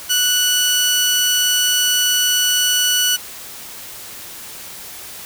15% pulse tone pair together, 1478.5 / 2957 Hz, F#6 / F#7, -2 / -2 cents, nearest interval octave, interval 1200 cents, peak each -13 / -10 dBFS, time 0.09-3.17 s, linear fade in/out 20 ms, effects white hiss -34 dBFS RMS until 5.25 s

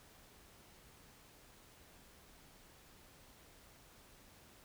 silence, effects pink hiss -62 dBFS RMS until 4.64 s

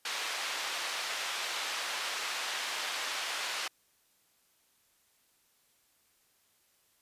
white band-pass noise, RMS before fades -36 dBFS, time 0.05-3.68 s, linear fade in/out 5 ms, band 680 to 4100 Hz, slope 12 dB/octave, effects white hiss -70 dBFS RMS until 7.01 s + resampled to 32000 Hz

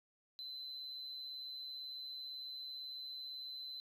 sine tone with amplitude modulation, 4043 Hz, B7, 40 cents sharp, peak -40 dBFS, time 0.39-3.8 s, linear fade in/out 0 ms, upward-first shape sine, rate 138 Hz, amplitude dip 60%, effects tanh soft clip ceiling -40 dBFS

